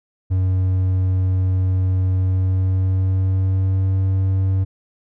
triangle tone with pitch glide, 93.2 to 95.32 Hz, F#2 to G2, +13 to -48 cents, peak -13 dBFS, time 0.3-4.65 s, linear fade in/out 20 ms, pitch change +39 cents, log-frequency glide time 2.14-3.94 s, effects none

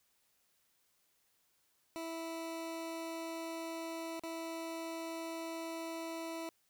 20% pulse tone with dropouts, 328.6 Hz, E4, 5 cents flat, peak -35 dBFS, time 1.96-6.49 s, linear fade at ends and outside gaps 0 ms, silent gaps 4.195-4.236 s, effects white hiss -75 dBFS RMS until 6.69 s

